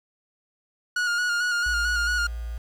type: tone with vibrato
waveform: 45% pulse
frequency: 1437 Hz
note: F6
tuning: 49 cents sharp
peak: -22 dBFS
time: 0.96-2.27 s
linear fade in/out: 5 ms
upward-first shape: square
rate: 4.5 Hz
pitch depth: 28 cents each way
type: tone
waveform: sine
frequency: 57.8 Hz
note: A#1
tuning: 14 cents flat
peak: -29 dBFS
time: 1.66-2.58 s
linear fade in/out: 5 ms
effects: low-pass 7000 Hz 12 dB/octave + 8-bit